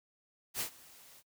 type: noise with ADSR envelope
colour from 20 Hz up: white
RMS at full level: -34 dBFS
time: 0.54-1.23 s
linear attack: 61 ms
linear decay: 95 ms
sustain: -23 dB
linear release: 47 ms
effects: noise-tail reverb RT60 0.1 s tail -26 dB re dry